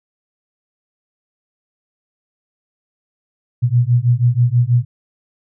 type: beating tone pair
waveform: sine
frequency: 118.4 / 124.6 Hz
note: A#2 / B2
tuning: +27 / +16 cents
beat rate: 6.2 Hz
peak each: -14 dBFS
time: 3.62-4.85 s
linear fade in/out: 20 ms
effects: none